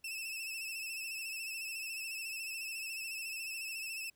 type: tone with vibrato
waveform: sawtooth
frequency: 2637 Hz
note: E7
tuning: in tune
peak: -36 dBFS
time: 0.04-4.1 s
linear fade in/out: 5 ms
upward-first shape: sine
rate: 14 Hz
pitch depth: 53 cents each way
effects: pink hiss -75 dBFS RMS until 4.15 s